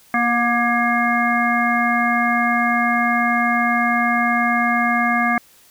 harmonic tone with a mistuned harmonic, 237.1 Hz, A#3, 30 cents sharp, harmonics 1 / 3 / 5 / 7 / 9, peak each -21 / -21 / -22 / -22 / -22 dBFS, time 0.14-5.38 s, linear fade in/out 2 ms, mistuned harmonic 3, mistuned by +18 cents, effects white hiss -51 dBFS RMS until 5.7 s

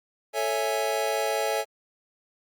square chord, A major seventh, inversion none, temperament equal, 440 / 554.4 / 659.3 / 830.6 Hz, A4 / C#5 / E5 / G#5, 0 / 0 / 0 / 0 cents, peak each -31 dBFS, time 0.33-1.65 s, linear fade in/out 50 ms, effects Opus 48 kbps

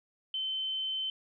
sine tone, 3075 Hz, G7, 34 cents flat, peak -31 dBFS, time 0.34-1.1 s, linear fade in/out 2 ms, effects none

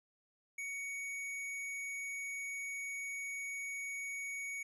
square tone, 2237 Hz, C#7, 15 cents sharp, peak -40 dBFS, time 0.58-4.63 s, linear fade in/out 5 ms, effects resampled to 24000 Hz

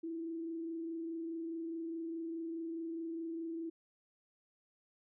sine tone with frequency modulation, 329.6 Hz, E4, in tune, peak -38 dBFS, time 0.03-3.7 s, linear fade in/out 10 ms, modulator 24.8 Hz, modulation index 0.29, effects none

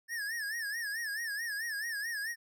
square tone with vibrato, 1754 Hz, A6, 6 cents flat, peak -35 dBFS, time 0.08-2.36 s, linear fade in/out 50 ms, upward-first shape sine, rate 4.6 Hz, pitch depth 130 cents each way, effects none

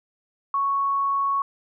sine tone, 1108.7 Hz, C#6, in tune, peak -20 dBFS, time 0.54-1.42 s, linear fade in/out 2 ms, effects none

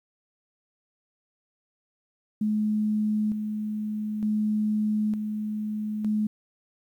sine tone with tremolo, 212.9 Hz, G#3, 43 cents sharp, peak -22 dBFS, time 2.41-6.27 s, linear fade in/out 5 ms, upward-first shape square, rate 0.55 Hz, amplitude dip 45%, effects 10-bit

